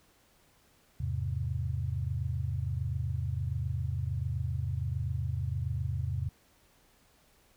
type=chord; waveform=sine; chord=E augmented; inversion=none; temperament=equal; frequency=82.41 / 103.83 / 130.81 Hz; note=E2 / G#2 / B#2; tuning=0 / 0 / 0 cents; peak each=-34 / -35 / -34 dBFS; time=1-6.29 s; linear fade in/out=5 ms; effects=pink hiss -65 dBFS RMS until 7.56 s